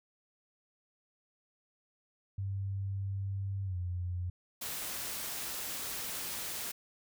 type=tone with pitch glide; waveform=sine; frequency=97.9 to 89.26 Hz; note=G2 to F2; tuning=-2 to +38 cents; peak=-33 dBFS; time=2.38-4.3 s; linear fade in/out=5 ms; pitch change=-160 cents; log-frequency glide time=3.64-3.77 s
type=noise; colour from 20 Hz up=white; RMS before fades=-39 dBFS; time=4.61-6.72 s; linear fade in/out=10 ms
effects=none